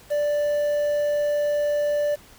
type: tone with quantisation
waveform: triangle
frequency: 587.3 Hz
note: D5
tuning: in tune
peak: -18 dBFS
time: 0.1-2.16 s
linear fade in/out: 20 ms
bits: 7
effects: pink hiss -50 dBFS RMS until 2.38 s